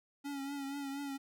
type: tone with vibrato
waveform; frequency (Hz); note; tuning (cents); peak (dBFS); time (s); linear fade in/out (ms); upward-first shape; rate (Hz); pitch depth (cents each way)
square; 278.9; C#4; +11; -39; 0.24-1.18; 20; triangle; 4.2; 48
effects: none